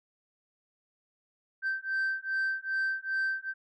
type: beating tone pair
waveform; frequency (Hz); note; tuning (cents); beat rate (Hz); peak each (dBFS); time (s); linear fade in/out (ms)
sine; 1556 / 1558.5; G6 / G6; -13 / -11; 2.5; -30; 1.62-3.54; 50
effects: tanh soft clip ceiling -25 dBFS